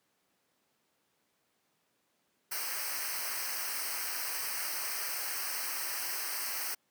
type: noise with comb filter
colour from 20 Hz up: white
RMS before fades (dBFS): -36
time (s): 2.51-6.75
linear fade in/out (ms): 10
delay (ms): 0.28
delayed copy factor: -1
effects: pink hiss -75 dBFS RMS until 6.9 s + high-pass 200 Hz 12 dB/octave